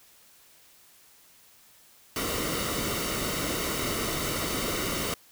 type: noise with comb filter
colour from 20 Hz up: pink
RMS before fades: -30 dBFS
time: 2.16-5.14 s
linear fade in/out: 2 ms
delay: 1.2 ms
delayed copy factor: -0.6
effects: white hiss -57 dBFS RMS until 5.31 s